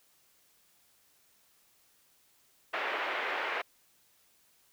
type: band-pass noise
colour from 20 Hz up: white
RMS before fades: -34 dBFS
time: 2.73-3.62 s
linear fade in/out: 10 ms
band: 400 to 2400 Hz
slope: 24 dB/octave
effects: white hiss -67 dBFS RMS until 4.72 s